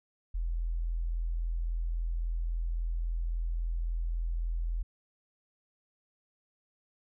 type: tone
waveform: sine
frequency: 41.83 Hz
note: E1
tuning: 26 cents sharp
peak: -29 dBFS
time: 0.34-4.83 s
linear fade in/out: 10 ms
effects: none